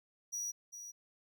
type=tone with echo; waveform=square; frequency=5800 Hz; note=F#8; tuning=35 cents flat; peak=-37 dBFS; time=0.32-0.52 s; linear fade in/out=20 ms; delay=400 ms; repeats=1; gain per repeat=-9 dB; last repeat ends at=0.92 s; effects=none